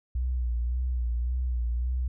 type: tone with vibrato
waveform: sine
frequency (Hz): 60.9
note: B1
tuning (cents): -24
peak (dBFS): -25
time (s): 0.15-2.08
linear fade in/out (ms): 5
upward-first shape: sine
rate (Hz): 1.8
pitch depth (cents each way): 63
effects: none